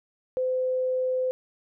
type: tone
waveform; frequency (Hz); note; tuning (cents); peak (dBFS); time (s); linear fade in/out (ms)
sine; 512; C5; -38; -23; 0.37-1.31; 0
effects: none